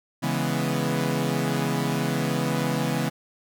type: chord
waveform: sawtooth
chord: C# minor seventh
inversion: none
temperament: equal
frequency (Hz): 138.59 / 164.81 / 207.7 / 246.9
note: C#3 / E3 / G#3 / B3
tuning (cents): 0 / 0 / 0 / 0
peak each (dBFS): -24 / -24 / -27 / -25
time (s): 0.22-3.1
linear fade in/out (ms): 20
effects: none